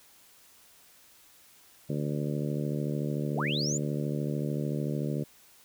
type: harmonic tone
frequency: 73.5 Hz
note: D2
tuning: 2 cents sharp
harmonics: 2 / 3 / 4 / 5 / 6 / 7 / 8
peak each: -31 / -35 / -37 / -39 / -41 / -42 / -43 dBFS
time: 1.89-5.24 s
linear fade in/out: 10 ms
type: linear sweep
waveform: sine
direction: up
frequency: 178.7 to 7290 Hz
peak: -30 dBFS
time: 3.35-3.78 s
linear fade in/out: 10 ms
effects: white hiss -58 dBFS RMS until 5.64 s